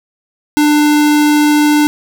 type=tone; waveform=square; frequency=297.7 Hz; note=D4; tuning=24 cents sharp; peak=-8 dBFS; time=0.57-1.87 s; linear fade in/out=0 ms; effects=none